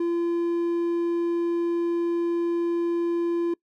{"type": "tone", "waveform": "triangle", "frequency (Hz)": 341.6, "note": "F4", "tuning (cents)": -38, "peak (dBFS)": -20, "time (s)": [0, 3.54], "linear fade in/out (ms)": 5, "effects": ["noise-tail reverb RT60 0.1 s tail -24 dB re dry"]}